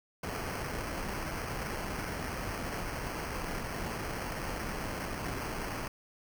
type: noise with sample-and-hold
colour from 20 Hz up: pink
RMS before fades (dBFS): -37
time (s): 0.23-5.88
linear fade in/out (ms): 5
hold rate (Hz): 3675
effects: none